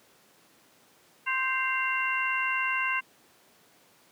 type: harmonic tone with a mistuned harmonic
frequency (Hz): 523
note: C5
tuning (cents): -1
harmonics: 2 / 3 / 4 / 5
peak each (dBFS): -31 / -31 / -31 / -31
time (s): 1.26-3.01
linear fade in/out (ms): 20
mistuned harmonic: 5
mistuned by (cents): +87
effects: pink hiss -60 dBFS RMS until 4.11 s + high-pass 200 Hz 12 dB/octave